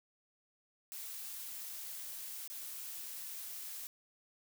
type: noise with dropouts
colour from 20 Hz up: blue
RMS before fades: -45 dBFS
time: 0.92-3.87 s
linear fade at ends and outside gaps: 0 ms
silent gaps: 2.476-2.5 s
effects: none